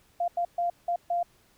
sine tone bursts at uneven times, 695 Hz, F5, 9 cents flat, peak -24 dBFS, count 5, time 0.2-0.28 / 0.37-0.45 / 0.58-0.7 / 0.88-0.96 / 1.1-1.23 s, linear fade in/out 5 ms, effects pink hiss -63 dBFS RMS until 1.57 s

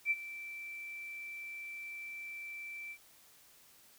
sine tone with ADSR envelope, 2335 Hz, D7, 11 cents flat, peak -26 dBFS, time 0.05-2.98 s, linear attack 57 ms, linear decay 39 ms, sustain -16 dB, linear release 71 ms, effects white hiss -62 dBFS RMS until 3.98 s

